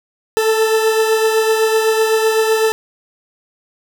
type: beating tone pair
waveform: 40% pulse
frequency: 440 / 447.9 Hz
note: A4 / A4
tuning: 0 / +31 cents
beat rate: 7.9 Hz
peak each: -12 / -20 dBFS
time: 0.37-2.72 s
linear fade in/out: 0 ms
effects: none